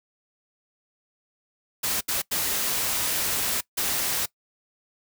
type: noise bursts at uneven times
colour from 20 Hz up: white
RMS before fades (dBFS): -26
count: 4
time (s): 1.83-2.01 / 2.08-2.22 / 2.31-3.61 / 3.77-4.26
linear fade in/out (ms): 10
effects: noise-tail reverb RT60 0.1 s tail -21 dB re dry